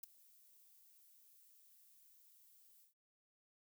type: noise with ADSR envelope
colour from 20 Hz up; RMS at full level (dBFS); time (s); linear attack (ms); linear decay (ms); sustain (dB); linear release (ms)
violet; -45; 0.03-2.94; 6; 9; -22; 120
effects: none